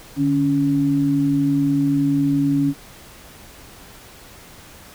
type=tone pair together; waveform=sine; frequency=148.32 / 280 Hz; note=D3 / C#4; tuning=+17 / +18 cents; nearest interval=major seventh; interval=1101 cents; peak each=-22 / -16 dBFS; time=0.16-2.74 s; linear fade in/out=50 ms; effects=pink hiss -43 dBFS RMS until 4.94 s